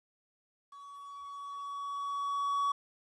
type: tone with level ramp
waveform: triangle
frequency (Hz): 1129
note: C#6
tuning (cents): +31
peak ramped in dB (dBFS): -46 to -25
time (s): 0.72-2.72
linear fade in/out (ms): 5
effects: resampled to 22050 Hz + 11-bit